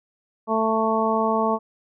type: harmonic tone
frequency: 221.6 Hz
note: A3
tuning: 13 cents sharp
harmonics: 1 / 2 / 3 / 4 / 5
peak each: -25 / -25 / -25 / -25 / -25 dBFS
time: 0.47-1.59 s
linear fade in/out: 50 ms
effects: none

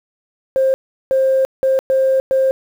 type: tone bursts at uneven times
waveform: sine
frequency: 530 Hz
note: C5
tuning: 22 cents sharp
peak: -10 dBFS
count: 5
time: 0.56-0.74 / 1.11-1.45 / 1.63-1.79 / 1.9-2.2 / 2.31-2.51 s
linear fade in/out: 0 ms
effects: tanh soft clip ceiling -7 dBFS + 7-bit

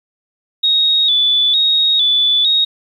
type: tone with vibrato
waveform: sine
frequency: 3612 Hz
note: A7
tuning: 45 cents sharp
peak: -10 dBFS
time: 0.63-2.65 s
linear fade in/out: 10 ms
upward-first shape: square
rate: 1.1 Hz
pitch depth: 68 cents each way
effects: 8-bit

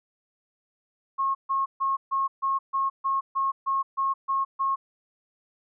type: tone bursts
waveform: sine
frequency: 1085 Hz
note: C#6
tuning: 37 cents flat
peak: -22 dBFS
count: 12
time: 1.18-4.76 s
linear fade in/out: 20 ms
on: 170 ms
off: 140 ms
effects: none

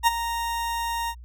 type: tone with ADSR envelope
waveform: 40% pulse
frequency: 930 Hz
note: A#5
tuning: 4 cents flat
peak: -13 dBFS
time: 0.03-1.15 s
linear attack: 40 ms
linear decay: 25 ms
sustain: -12 dB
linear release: 62 ms
effects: added 60 Hz sine -40 dBFS peak until 1.24 s

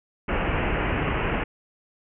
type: low-pass noise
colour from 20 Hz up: pink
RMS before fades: -25 dBFS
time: 0.28-1.44 s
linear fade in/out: 10 ms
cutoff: 2900 Hz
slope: 96 dB/octave
effects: none

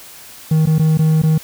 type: tone with dropouts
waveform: triangle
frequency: 157.4 Hz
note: D#3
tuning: 20 cents sharp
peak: -8 dBFS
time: 0.51-1.38 s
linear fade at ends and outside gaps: 5 ms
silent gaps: 0.658-0.67 / 0.784-0.794 / 0.975-0.99 / 1.22-1.234 s
effects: white hiss -38 dBFS RMS until 1.43 s

